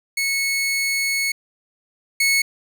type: tone pair in turn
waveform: sawtooth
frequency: 2200 / 2200 Hz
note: C#7 / C#7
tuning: -14 / -14 cents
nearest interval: unison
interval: 0 cents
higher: neither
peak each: -16 / -12 dBFS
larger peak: second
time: 0.17-1.32 / 2.2-2.42 s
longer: first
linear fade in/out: 5 ms
effects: none